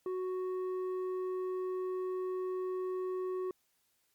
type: tone with low-pass filter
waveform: square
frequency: 370 Hz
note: F#4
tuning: in tune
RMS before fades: -36 dBFS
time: 0.06-3.51 s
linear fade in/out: 2 ms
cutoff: 770 Hz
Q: 2.9
effects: white hiss -75 dBFS RMS until 4.14 s + MP3 96 kbps